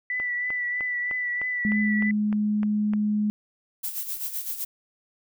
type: tone with vibrato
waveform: sine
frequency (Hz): 1975.5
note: B6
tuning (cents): 0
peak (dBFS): -25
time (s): 0.1-2.11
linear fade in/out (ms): 2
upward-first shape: triangle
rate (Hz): 3.1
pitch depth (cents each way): 30
type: click train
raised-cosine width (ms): 0.5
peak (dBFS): -22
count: 10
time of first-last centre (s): 0.2-2.936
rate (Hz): 3.29
type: tone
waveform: sine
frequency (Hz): 210.2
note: G#3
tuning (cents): +21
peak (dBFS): -21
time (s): 1.65-3.3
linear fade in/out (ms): 0
type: noise with tremolo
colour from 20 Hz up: violet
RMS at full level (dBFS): -29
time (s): 3.83-4.65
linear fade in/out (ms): 10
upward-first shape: sine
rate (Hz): 7.8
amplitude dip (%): 65
effects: none